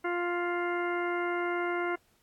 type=harmonic tone; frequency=350 Hz; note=F4; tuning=4 cents sharp; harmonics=1 / 2 / 3 / 4 / 5 / 6 / 8; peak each=-31 / -36 / -38 / -36 / -45 / -38 / -52 dBFS; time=0.04-1.96 s; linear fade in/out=10 ms; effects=pink hiss -69 dBFS RMS until 2.22 s + AAC 64 kbps